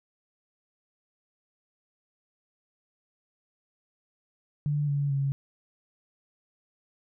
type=tone with pitch steps; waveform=sine; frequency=146.83 / 142.49 / 138.27 Hz; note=D3 / C#3 / C#3; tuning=0 / +48 / -4 cents; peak=-24 dBFS; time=4.66-5.32 s; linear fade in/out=0 ms; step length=220 ms; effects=none